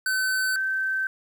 square / sine tone pair in turn, 1524 / 1547.1 Hz, G6 / G6, -49 / -23 cents, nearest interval unison, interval 26 cents, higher second, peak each -23 dBFS, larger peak neither, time 0.06-0.56 / 0.56-1.07 s, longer second, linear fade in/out 2 ms, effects 9-bit

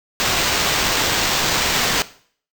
violet noise with sample-and-hold, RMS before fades -19 dBFS, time 0.2-2.02 s, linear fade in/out 0 ms, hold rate 11025 Hz, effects noise-tail reverb RT60 0.5 s tail -17 dB re dry

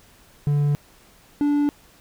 triangle tone pair in turn, 145.3 / 290.6 Hz, D3 / D4, -18 / -18 cents, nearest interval octave, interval 1200 cents, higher second, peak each -15 / -15 dBFS, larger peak neither, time 0.47-0.75 / 1.41-1.69 s, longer neither, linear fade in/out 0 ms, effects pink hiss -53 dBFS RMS until 2 s

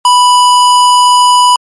square tone, 987.8 Hz, B5, in tune, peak -4 dBFS, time 0.05-1.56 s, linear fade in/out 2 ms, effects MP3 48 kbps

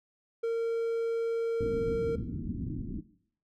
triangle tone, 459.3 Hz, A#4, 26 cents flat, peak -25 dBFS, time 0.43-2.16 s, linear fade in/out 10 ms
white low-pass noise, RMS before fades -36 dBFS, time 1.6-3.01 s, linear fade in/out 10 ms, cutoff 300 Hz, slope 48 dB/octave
effects noise-tail reverb RT60 0.6 s tail -17 dB re dry

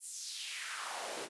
pink noise with high-pass filter sweep, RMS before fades -42 dBFS, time 0-1.29 s, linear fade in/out 50 ms, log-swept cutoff 9800 to 340 Hz, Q 2.3, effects resampled to 24000 Hz

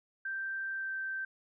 sine tone with pitch glide, 1568 to 1558.1 Hz, G6 to G6, 0 to -11 cents, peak -34 dBFS, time 0.25-1.25 s, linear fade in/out 5 ms, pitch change -11 cents, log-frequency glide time 0.74-0.93 s, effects none

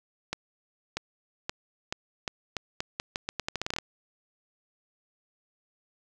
accelerating click train, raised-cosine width 0.2 ms, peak -13 dBFS, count 19, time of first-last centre 0.33-3.786 s, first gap 640 ms, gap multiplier 0.82, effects none

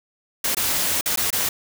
white noise with dropouts, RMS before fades -22 dBFS, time 0.44-1.49 s, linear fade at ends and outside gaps 5 ms, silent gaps 0.548-0.568 / 1.011-1.058 / 1.16-1.173 / 1.305-1.327 s, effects none

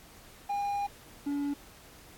triangle tone pair in turn, 810 / 285.4 Hz, G#5 / D4, -43 / -49 cents, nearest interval octave + tritone, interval 1806 cents, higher first, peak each -27 dBFS, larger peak neither, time 0.49-0.87 / 1.26-1.54 s, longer first, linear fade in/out 10 ms, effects pink hiss -54 dBFS RMS until 2.17 s + AAC 64 kbps

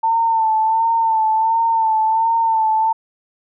sine tone with vibrato, 895 Hz, A5, 29 cents sharp, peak -13 dBFS, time 0.03-2.93 s, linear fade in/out 10 ms, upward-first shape sine, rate 1.4 Hz, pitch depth 40 cents each way, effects none

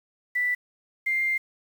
sine tone pair in turn, 1975.5 / 2102 Hz, B6 / C7, 0 / +7 cents, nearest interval minor second, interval 107 cents, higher second, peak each -22 dBFS, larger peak neither, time 0.35-0.55 / 1.06-1.38 s, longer second, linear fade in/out 10 ms, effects 8-bit

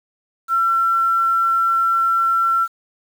sine tone with quantisation, 1352 Hz, E6, 43 cents sharp, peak -14 dBFS, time 0.48-2.68 s, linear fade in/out 50 ms, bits 7, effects none

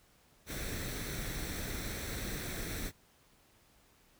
pink noise with comb filter, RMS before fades -39 dBFS, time 0.46-2.92 s, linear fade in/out 50 ms, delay 0.51 ms, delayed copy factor +0.55, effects pink hiss -66 dBFS RMS until 4.19 s

